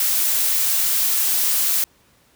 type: noise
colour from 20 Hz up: blue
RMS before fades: -19 dBFS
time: 0-1.84 s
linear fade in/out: 2 ms
effects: pink hiss -57 dBFS RMS until 2.35 s + high-pass 60 Hz 12 dB/octave